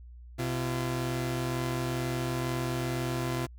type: tone pair together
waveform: sawtooth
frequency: 127.54 / 340.5 Hz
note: C3 / F4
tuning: -44 / -44 cents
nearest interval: octave + perfect fourth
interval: 1700 cents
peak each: -27 / -30 dBFS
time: 0.38-3.47 s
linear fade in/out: 20 ms
effects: added 60 Hz sine -45 dBFS peak until 3.58 s